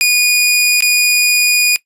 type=tone with dropouts; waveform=sawtooth; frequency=2456 Hz; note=D#7; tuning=23 cents flat; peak=-5 dBFS; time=0.01-1.76 s; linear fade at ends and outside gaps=0 ms; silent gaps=0.806-0.823 s; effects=noise-tail reverb RT60 0.1 s tail -19 dB re dry + resampled to 32000 Hz